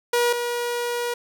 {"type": "tone pair in turn", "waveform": "sawtooth", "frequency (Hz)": [480.2, 480.2], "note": ["B4", "B4"], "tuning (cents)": [-49, -49], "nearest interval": "unison", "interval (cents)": 0, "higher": "neither", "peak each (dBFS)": [-14, -20], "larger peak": "first", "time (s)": [[0.13, 0.33], [0.33, 1.14]], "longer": "second", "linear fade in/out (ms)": 5, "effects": []}